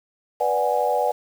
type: chord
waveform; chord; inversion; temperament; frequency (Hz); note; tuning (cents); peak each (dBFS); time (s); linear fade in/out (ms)
sine; G# half-diminished seventh; first; equal; 493.9 / 587.3 / 740 / 830.6; B4 / D5 / F#5 / G#5; 0 / 0 / 0 / 0; -24; 0.4-1.12; 10
effects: 7-bit